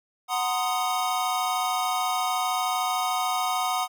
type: chord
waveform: square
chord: C half-diminished seventh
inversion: second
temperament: equal with one note detuned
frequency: 740 / 932.3 / 1031.5 / 1244.5 Hz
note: Gb5 / Bb5 / C6 / Eb6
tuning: 0 / 0 / -25 / 0 cents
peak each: -28 / -34 / -32 / -30 dBFS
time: 0.28-3.88 s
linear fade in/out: 50 ms
effects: none